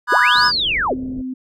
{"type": "chord", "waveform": "triangle", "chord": "G# minor seventh", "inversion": "first", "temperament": "equal with one note detuned", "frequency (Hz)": [987.8, 1220.3, 1480, 1661.2], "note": ["B5", "D#6", "F#6", "G#6"], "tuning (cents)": [0, -34, 0, 0], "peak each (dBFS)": -16, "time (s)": [0.07, 0.52], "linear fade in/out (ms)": 50}
{"type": "linear two-way sweep", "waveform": "sine", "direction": "up then down", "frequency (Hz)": [287.8, 5274, 287.8], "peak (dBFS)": -16, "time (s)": [0.12, 0.94], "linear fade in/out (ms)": 5, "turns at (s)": 0.46}
{"type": "low-pass noise", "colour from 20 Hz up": "pink", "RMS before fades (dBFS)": -35, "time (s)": [0.35, 1.22], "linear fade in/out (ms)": 5, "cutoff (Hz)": 570, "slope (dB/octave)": 48}
{"type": "tone", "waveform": "sine", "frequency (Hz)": 257.8, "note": "C4", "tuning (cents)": -26, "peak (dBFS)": -23, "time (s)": [0.9, 1.34], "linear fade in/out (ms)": 10}
{"effects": []}